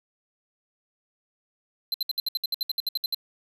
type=tone bursts; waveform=square; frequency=4084 Hz; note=C8; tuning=43 cents flat; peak=-24 dBFS; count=15; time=1.92-3.146 s; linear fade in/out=2 ms; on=22 ms; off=64 ms; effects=none